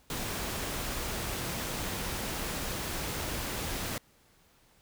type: noise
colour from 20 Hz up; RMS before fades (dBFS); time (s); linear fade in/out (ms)
pink; -35; 0.1-3.98; 2
effects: pink hiss -64 dBFS RMS until 4.81 s